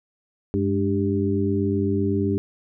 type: harmonic tone with a mistuned harmonic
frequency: 98.3 Hz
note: G2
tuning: 5 cents sharp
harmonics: 1 / 2 / 3 / 4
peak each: -25 / -25 / -25 / -25 dBFS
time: 0.54-2.38 s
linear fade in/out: 0 ms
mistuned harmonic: 2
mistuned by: +88 cents
effects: none